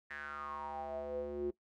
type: tone with band-pass filter sweep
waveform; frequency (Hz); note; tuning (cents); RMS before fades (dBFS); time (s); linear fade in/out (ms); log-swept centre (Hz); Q
square; 72.5; D2; -22; -41; 0.1-1.51; 10; 1800 to 340; 8.2
effects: noise-tail reverb RT60 0.1 s tail -19 dB re dry